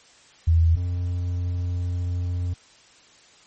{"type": "tone pair in turn", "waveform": ["sine", "triangle"], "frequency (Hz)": [82.41, 88.69], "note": ["E2", "F2"], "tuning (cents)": [0, 27], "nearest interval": "minor second", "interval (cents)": 127, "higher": "second", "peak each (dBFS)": [-14, -21], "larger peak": "first", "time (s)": [[0.47, 0.76], [0.76, 2.54]], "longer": "second", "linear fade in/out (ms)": 10, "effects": ["white hiss -53 dBFS RMS until 3.46 s", "MP3 32 kbps"]}